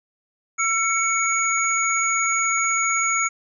sine tone cluster, 1342 / 2227 / 6730 Hz, E6 / C#7 / G#8, +31 / +7 / +22 cents, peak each -23 dBFS, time 0.58-3.29 s, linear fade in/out 20 ms, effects none

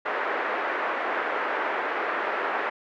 white band-pass noise, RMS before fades -28 dBFS, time 0.05-2.7 s, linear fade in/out 10 ms, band 350 to 1800 Hz, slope 24 dB/octave, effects none

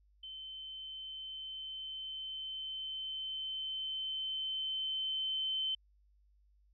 sine tone with level ramp, 3076 Hz, G7, 33 cents flat, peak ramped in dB -44 to -32 dBFS, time 0.23-5.75 s, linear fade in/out 5 ms, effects added 50 Hz sine -65 dBFS peak until 6.73 s

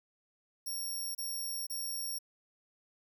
10% pulse tone bursts, 5560 Hz, F8, 9 cents flat, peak -30 dBFS, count 3, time 0.66-2.188 s, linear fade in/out 10 ms, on 490 ms, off 29 ms, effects none

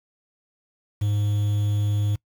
triangle tone with quantisation, 103.5 Hz, G#2, 5 cents flat, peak -18 dBFS, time 1.01-2.16 s, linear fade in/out 10 ms, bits 7, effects noise-tail reverb RT60 0.1 s tail -23 dB re dry

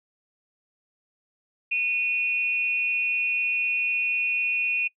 sine tone pair together, 2473 / 2717 Hz, D#7 / F7, -11 / -48 cents, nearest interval major second, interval 163 cents, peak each -23 / -28 dBFS, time 1.71-4.88 s, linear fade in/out 10 ms, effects noise-tail reverb RT60 0.1 s tail -24 dB re dry

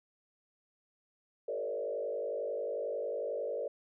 sine tone with frequency modulation, 516 Hz, C5, 24 cents flat, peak -33 dBFS, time 1.48-3.68 s, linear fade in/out 5 ms, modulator 51.1 Hz, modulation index 1.8, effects none

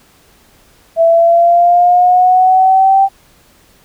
sine exponential sweep, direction up, 659.3 to 784 Hz, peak -5 dBFS, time 0.96-3.09 s, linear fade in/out 50 ms, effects pink hiss -48 dBFS RMS until 3.84 s

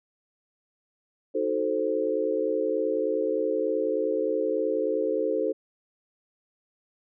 sine chord, D# diminished seventh, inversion none, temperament equal, 311.1 / 370 / 440 / 523.3 Hz, D#4 / F#4 / A4 / C5, 0 / 0 / 0 / 0 cents, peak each -31 / -32 / -27 / -28 dBFS, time 1.34-5.53 s, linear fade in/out 20 ms, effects none

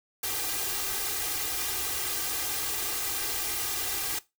white noise with comb filter, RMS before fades -31 dBFS, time 0.23-4.19 s, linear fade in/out 5 ms, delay 2.5 ms, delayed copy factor +0.95, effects noise-tail reverb RT60 0.2 s tail -18 dB re dry

